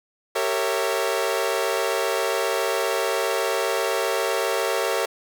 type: chord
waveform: sawtooth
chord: G diminished seventh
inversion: none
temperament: equal with one note detuned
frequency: 392 / 459.5 / 554.4 / 659.3 Hz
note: G4 / Bb4 / Db5 / Fb5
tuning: 0 / -25 / 0 / 0 cents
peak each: -24 / -22 / -23 / -25 dBFS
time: 0.35-5.06 s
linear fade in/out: 10 ms
effects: none